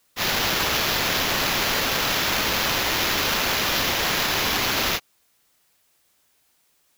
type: noise with sample-and-hold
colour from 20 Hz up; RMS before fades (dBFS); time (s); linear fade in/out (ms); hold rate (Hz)
blue; -23; 0.16-5; 50; 8820
effects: white hiss -65 dBFS RMS until 6.97 s